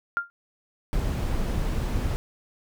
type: tone with exponential decay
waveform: sine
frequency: 1396.9 Hz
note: F6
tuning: in tune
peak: -18 dBFS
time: 0.17-0.3 s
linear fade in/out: 0 ms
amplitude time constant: 28 ms
type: noise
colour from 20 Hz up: brown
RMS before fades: -26 dBFS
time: 0.93-2.16 s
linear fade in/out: 0 ms
effects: none